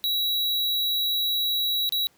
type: tone with dropouts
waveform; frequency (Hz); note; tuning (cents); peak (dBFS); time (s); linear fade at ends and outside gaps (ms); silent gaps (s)
square; 3887; B7; -28; -23; 0.04-2.07; 0; 1.892-1.923
effects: pink hiss -61 dBFS RMS until 2.17 s + high-pass 100 Hz 12 dB/octave